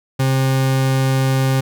40% pulse tone, 133 Hz, C3, 29 cents sharp, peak -13 dBFS, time 0.19-1.61 s, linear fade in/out 10 ms, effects none

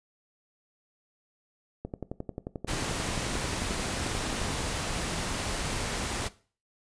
click train, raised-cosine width 2 ms, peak -21 dBFS, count 31, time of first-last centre 1.85-4.505 s, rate 11.3 Hz
pink noise, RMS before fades -32 dBFS, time 2.67-6.29 s, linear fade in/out 20 ms
effects noise-tail reverb RT60 0.4 s tail -18 dB re dry + resampled to 22050 Hz

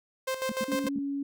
sawtooth tone with tremolo, 523.3 Hz, C5, in tune, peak -24 dBFS, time 0.27-0.89 s, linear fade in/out 10 ms, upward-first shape square, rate 6.7 Hz, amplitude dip 65%
sine tone bursts, 220 Hz, A3, in tune, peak -30 dBFS, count 5, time 0.49-0.987 s, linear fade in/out 2 ms, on 29 ms, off 88 ms
sine tone, 280 Hz, C#4, 18 cents sharp, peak -29 dBFS, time 0.68-1.23 s, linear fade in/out 5 ms
effects none

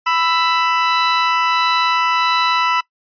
sawtooth tone pair together, 993 / 1323.5 Hz, B5 / E6, +9 / +7 cents, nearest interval perfect fourth, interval 498 cents, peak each -13 dBFS, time 0.06-2.81 s, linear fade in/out 10 ms, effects noise-tail reverb RT60 0.1 s tail -21 dB re dry + resampled to 11025 Hz

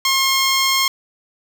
10% pulse tone, 1073 Hz, C6, 43 cents sharp, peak -6 dBFS, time 0.05-0.88 s, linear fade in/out 2 ms, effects none

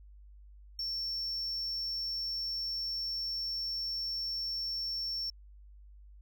triangle tone, 5440 Hz, F8, 46 cents flat, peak -32 dBFS, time 0.79-5.3 s, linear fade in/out 2 ms, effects added 50 Hz sine -51 dBFS peak until 6.21 s

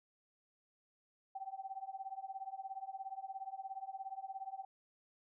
sine tone with tremolo, 773 Hz, G5, 24 cents flat, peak -38 dBFS, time 1.35-4.65 s, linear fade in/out 5 ms, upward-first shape triangle, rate 17 Hz, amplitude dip 100%, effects none

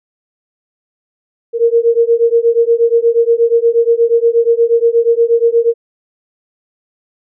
sine beating tone pair, 461.2 / 469.6 Hz, A#4 / A#4, -19 / +13 cents, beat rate 8.4 Hz, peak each -11 dBFS, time 1.53-5.74 s, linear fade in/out 50 ms, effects none

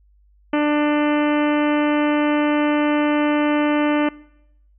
harmonic tone with a mistuned harmonic, 296.7 Hz, D4, 18 cents sharp, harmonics 1 / 2 / 3 / 4 / 5 / 6 / 7 / 8 / 9 / 10, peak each -17 / -23 / -27 / -29 / -31 / -33 / -34 / -35 / -36 / -37 dBFS, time 0.53-4.09 s, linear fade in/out 5 ms, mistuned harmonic 10, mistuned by +26 cents, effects noise-tail reverb RT60 0.8 s tail -22 dB re dry + added 50 Hz sine -52 dBFS peak until 4.78 s

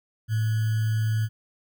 sine tone with sample-and-hold, 110 Hz, A2, in tune, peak -21 dBFS, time 0.28-1.29 s, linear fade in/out 50 ms, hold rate 1575 Hz, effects none

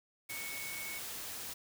sine tone in noise, 2217 Hz, C#7, in tune, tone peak -43 dBFS, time 0.29-0.99 s, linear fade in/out 10 ms, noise white, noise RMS -43 dBFS, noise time 0.29-1.54 s, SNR -3 dB, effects none

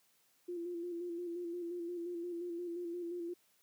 sine tone with vibrato, 346.2 Hz, F4, 15 cents flat, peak -38 dBFS, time 0.48-3.34 s, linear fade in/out 10 ms, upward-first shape square, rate 5.7 Hz, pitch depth 35 cents each way, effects white hiss -72 dBFS RMS until 3.62 s + high-pass 100 Hz 12 dB/octave

